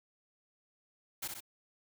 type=noise with echo; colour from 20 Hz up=white; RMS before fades=-38 dBFS; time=1.22-1.28 s; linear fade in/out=10 ms; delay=63 ms; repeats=2; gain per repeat=-4 dB; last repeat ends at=1.406 s; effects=none